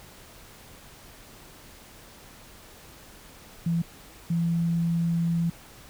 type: tone bursts at uneven times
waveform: sine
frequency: 168.3 Hz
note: E3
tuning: 36 cents sharp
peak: -22 dBFS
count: 2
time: 3.66-3.82 / 4.3-5.5 s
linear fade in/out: 5 ms
effects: pink hiss -49 dBFS RMS until 5.89 s